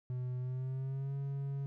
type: tone with pitch glide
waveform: triangle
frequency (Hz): 125.7 to 138.67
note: B2 to C#3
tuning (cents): +31 to +1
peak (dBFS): -33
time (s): 0.1-1.66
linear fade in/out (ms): 0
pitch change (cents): +170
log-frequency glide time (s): 0.39-1.15
effects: none